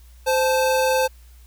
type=tone pair together; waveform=square; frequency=519 / 873.1 Hz; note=C5 / A5; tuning=-14 / -14 cents; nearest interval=major sixth; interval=900 cents; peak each=-19 / -23 dBFS; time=0.26-1.08 s; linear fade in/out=20 ms; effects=added 60 Hz sine -44 dBFS peak until 1.46 s + white hiss -57 dBFS RMS until 1.46 s